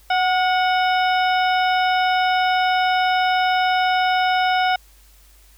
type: harmonic tone with a mistuned harmonic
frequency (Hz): 740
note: F#5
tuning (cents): 0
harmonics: 1 / 2 / 3 / 4 / 5 / 7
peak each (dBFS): -17 / -23 / -27 / -29 / -31 / -34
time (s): 0.1-4.76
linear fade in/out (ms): 5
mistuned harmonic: 2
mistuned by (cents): -40
effects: added 50 Hz sine -49 dBFS peak until 5.57 s + white hiss -54 dBFS RMS until 5.57 s